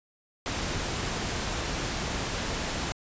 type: noise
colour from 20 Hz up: pink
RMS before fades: -31 dBFS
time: 0.46-2.92 s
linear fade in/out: 0 ms
effects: resampled to 16000 Hz